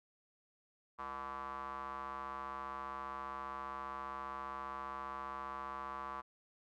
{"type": "tone with band-pass filter", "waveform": "square", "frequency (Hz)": 67.5, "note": "C#2", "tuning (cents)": -45, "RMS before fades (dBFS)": -44, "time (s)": [0.98, 6.22], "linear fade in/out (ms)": 20, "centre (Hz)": 1100, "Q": 6.4, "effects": []}